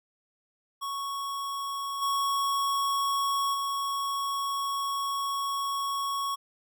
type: tone with level steps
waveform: square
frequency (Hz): 1108.7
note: C#6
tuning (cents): 0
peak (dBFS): -32 / -26 / -29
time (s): 0.81-6.36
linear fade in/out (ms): 20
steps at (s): 2.01 / 3.53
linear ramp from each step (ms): 20
effects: none